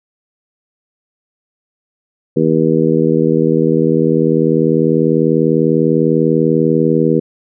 harmonic tone, 80.1 Hz, E2, 49 cents flat, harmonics 2 / 3 / 4 / 5 / 6, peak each -16 / -16 / -16 / -16 / -16 dBFS, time 2.36-7.2 s, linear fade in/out 10 ms, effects none

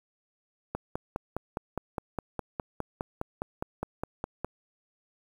click train, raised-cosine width 1 ms, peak -17 dBFS, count 19, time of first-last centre 0.75-4.446 s, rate 4.87 Hz, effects 8-bit

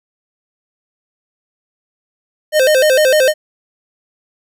square tone with vibrato, 565 Hz, C#5, 33 cents sharp, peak -9 dBFS, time 2.52-3.34 s, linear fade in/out 50 ms, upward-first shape square, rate 6.6 Hz, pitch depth 140 cents each way, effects none

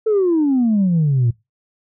sine exponential sweep, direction down, 450 to 113.2 Hz, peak -11 dBFS, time 0.06-1.31 s, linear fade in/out 10 ms, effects noise-tail reverb RT60 0.2 s tail -20 dB re dry + tanh soft clip ceiling -10 dBFS

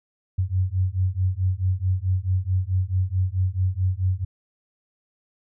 sine beating tone pair, 90.9 / 95.5 Hz, F#2 / G2, -30 / -45 cents, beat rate 4.6 Hz, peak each -23 dBFS, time 0.38-4.25 s, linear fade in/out 10 ms, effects none

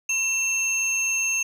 sine tone pair together, 2689 / 6396 Hz, E7 / G8, +34 / +34 cents, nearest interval octave + minor third, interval 1500 cents, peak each -22 dBFS, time 0.09-1.43 s, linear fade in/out 5 ms, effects tanh soft clip ceiling -18 dBFS + 8-bit

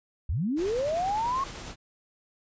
sine linear sweep, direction up, 55 to 1108.7 Hz, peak -25 dBFS, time 0.29-1.44 s, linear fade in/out 5 ms
pink noise with tremolo, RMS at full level -39 dBFS, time 0.56-1.76 s, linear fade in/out 50 ms, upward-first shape sine, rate 10 Hz, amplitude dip 25%
effects resampled to 16000 Hz

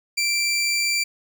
20% pulse tone, 2349 Hz, D7, in tune, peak -15 dBFS, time 0.17-1.04 s, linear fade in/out 10 ms, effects none

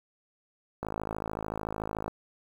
click train, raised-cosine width 1 ms, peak -19 dBFS, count 68, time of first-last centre 0.83-2.08 s, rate 53.6 Hz, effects 8-bit

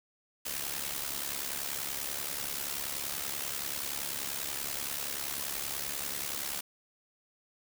white noise with amplitude modulation, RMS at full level -33 dBFS, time 0.45-6.61 s, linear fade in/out 10 ms, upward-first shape sine, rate 70.4 Hz, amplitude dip 70%, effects none

